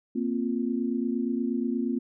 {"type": "chord", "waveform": "sine", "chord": "Bb suspended second", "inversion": "none", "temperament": "equal", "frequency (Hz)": [233.1, 261.6, 349.2], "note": ["Bb3", "C4", "F4"], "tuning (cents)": [0, 0, 0], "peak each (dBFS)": [-28, -29, -33], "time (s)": [0.15, 1.99], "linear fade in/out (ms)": 10, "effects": []}